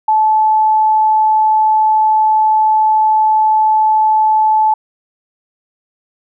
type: tone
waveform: sine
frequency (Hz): 867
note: A5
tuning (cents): -26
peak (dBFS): -8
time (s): 0.08-4.74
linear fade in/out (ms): 5
effects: none